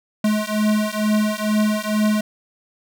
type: beating tone pair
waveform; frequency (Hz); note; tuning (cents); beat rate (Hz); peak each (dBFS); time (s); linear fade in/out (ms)
square; 211.8 / 214; G#3 / A3; +34 / -48; 2.2; -21; 0.24-2.21; 5
effects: none